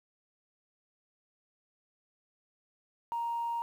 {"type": "tone", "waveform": "sine", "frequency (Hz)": 935, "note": "A#5", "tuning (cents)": 5, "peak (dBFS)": -30, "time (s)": [3.12, 3.62], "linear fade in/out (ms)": 0, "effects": ["tanh soft clip ceiling -26 dBFS", "10-bit"]}